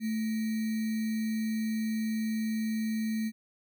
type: tone with sample-and-hold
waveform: sine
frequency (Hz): 220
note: A3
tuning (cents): 0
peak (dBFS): -28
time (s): 0-3.32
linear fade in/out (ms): 50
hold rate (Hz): 2100
effects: none